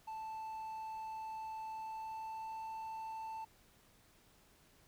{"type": "tone with pitch glide", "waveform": "triangle", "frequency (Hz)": [880, 886.6], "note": ["A5", "A5"], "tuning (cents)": [0, 13], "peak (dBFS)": -40, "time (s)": [0.07, 3.45], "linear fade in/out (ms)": 10, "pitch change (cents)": 13, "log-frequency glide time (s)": [1.68, 2.66], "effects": ["pink hiss -67 dBFS RMS until 4.87 s"]}